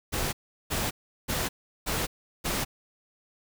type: noise bursts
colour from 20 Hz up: pink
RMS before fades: -29 dBFS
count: 5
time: 0.12-2.65 s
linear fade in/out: 20 ms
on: 210 ms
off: 370 ms
effects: none